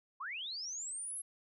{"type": "linear sweep", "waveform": "sine", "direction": "up", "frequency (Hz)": [961, 11175], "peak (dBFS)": -39, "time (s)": [0.2, 1.22], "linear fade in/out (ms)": 10, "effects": []}